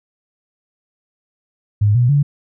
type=tone with pitch steps; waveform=sine; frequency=103.83 / 122.06 / 143.48 Hz; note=G#2 / B2 / D3; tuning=0 / -20 / -40 cents; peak=-10 dBFS; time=1.81-2.23 s; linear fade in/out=10 ms; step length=140 ms; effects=none